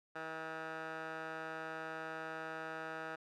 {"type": "tone with band-pass filter", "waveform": "15% pulse", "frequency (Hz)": 160, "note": "D#3", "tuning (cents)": 49, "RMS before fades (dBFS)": -44, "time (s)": [0.15, 3.16], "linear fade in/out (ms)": 10, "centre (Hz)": 1200, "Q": 2.3, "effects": []}